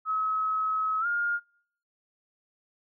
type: tone with pitch glide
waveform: sine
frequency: 1283 to 1415.4 Hz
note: E6 to F6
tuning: -47 to +23 cents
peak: -25 dBFS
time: 0.05-1.4 s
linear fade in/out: 50 ms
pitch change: +170 cents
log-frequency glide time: 1-1.06 s
effects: noise-tail reverb RT60 0.6 s tail -26 dB re dry